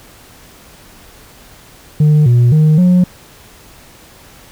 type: tone with pitch steps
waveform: sine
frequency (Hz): 151.1 / 120.9 / 154.6 / 180.4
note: D3 / B2 / D#3 / F#3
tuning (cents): +50 / -36 / -11 / -44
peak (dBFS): -3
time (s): 2-3.04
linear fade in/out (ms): 5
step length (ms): 260
effects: tanh soft clip ceiling -5 dBFS + pink hiss -41 dBFS RMS until 4.51 s